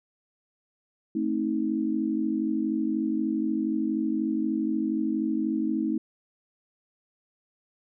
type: chord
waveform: sine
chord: A diminished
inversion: none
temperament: just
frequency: 220 / 264 / 316.8 Hz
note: A3 / C4 / Eb4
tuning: 0 / +16 / +31 cents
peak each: -29 / -30 / -27 dBFS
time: 1.15-5.98 s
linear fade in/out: 5 ms
effects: none